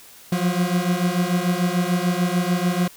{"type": "beating tone pair", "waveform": "40% pulse", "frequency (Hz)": [174.61, 181.41], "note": ["F3", "F#3"], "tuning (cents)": [0, -34], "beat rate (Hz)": 6.8, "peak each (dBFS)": -21, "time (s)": [0.32, 2.88], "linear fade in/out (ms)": 5, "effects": ["white hiss -46 dBFS RMS until 2.96 s"]}